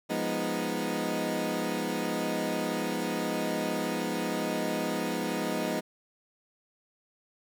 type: chord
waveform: 20% pulse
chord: F half-diminished seventh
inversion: none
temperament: equal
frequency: 174.61 / 207.7 / 246.9 / 311.1 Hz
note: F3 / Ab3 / Cb4 / Eb4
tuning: 0 / 0 / 0 / 0 cents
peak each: -31 / -30 / -29 / -29 dBFS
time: 0.09-5.81 s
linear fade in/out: 20 ms
effects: none